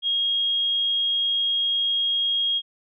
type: tone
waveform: sine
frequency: 3266 Hz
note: G#7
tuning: 30 cents flat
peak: -20 dBFS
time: 0.02-2.62 s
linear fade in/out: 50 ms
effects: none